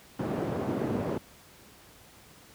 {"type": "band-pass noise", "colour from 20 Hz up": "white", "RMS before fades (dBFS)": -31, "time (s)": [0.19, 1.18], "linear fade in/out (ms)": 5, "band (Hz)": [110, 410], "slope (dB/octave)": 12, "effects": ["pink hiss -54 dBFS RMS until 2.54 s", "high-pass 60 Hz 12 dB/octave"]}